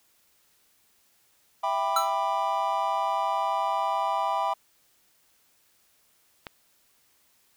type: chord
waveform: triangle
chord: E minor seventh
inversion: none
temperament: just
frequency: 659.3 / 791.1 / 988.9 / 1186.7 Hz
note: E5 / G5 / B5 / D6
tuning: 0 / +16 / +2 / +18 cents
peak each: -30 / -27 / -26 / -31 dBFS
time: 1.63-4.54 s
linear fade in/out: 10 ms
type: tone with exponential decay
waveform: square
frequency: 1332 Hz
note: E6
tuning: 18 cents sharp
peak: -20 dBFS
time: 1.96-2.16 s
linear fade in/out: 5 ms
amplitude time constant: 42 ms
type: click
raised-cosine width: 0.3 ms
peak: -20 dBFS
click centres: 6.468 s
effects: white hiss -65 dBFS RMS until 7.56 s